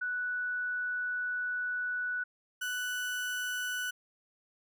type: tone pair in turn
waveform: sine / 35% pulse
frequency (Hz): 1480 / 1485.6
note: F#6 / F#6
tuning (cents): 0 / +7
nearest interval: unison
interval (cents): 7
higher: second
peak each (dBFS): -31 / -31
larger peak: neither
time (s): 0.01-2.24 / 2.61-3.91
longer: first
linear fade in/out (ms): 10
effects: none